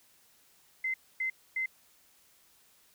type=tone bursts; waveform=sine; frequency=2065 Hz; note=C7; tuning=23 cents flat; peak=-29 dBFS; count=3; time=0.84-1.66 s; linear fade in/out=5 ms; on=100 ms; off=260 ms; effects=white hiss -64 dBFS RMS until 2.94 s